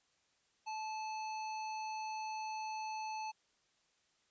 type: tone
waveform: square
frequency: 870 Hz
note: A5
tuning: 20 cents flat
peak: -40 dBFS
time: 0.66-3.32 s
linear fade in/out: 20 ms
effects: white hiss -75 dBFS RMS until 4.3 s + resampled to 16000 Hz